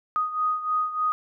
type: beating tone pair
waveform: sine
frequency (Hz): 1244.5 / 1247.8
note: D#6 / D#6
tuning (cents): 0 / +5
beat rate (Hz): 3.3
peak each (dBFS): -24 / -29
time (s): 0.16-1.12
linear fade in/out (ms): 0
effects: none